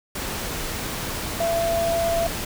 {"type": "tone in noise", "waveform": "sine", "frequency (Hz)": 672, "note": "E5", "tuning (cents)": 33, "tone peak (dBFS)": -20, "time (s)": [1.4, 2.27], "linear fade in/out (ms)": 5, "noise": "pink", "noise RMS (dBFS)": -29, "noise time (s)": [0.15, 2.45], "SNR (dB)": 6, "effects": []}